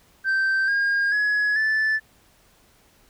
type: tone with pitch steps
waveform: sine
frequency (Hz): 1559 / 1620.5 / 1684.5 / 1750.9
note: G6 / G#6 / G#6 / A6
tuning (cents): -10 / -43 / +24 / -9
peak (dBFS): -16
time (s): 0.24-2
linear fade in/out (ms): 50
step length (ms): 440
effects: tanh soft clip ceiling -18 dBFS + pink hiss -58 dBFS RMS until 3.09 s